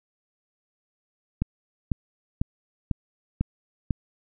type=click train; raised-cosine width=5 ms; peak=-11 dBFS; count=6; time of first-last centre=1.42-3.908 s; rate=2.01 Hz; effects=none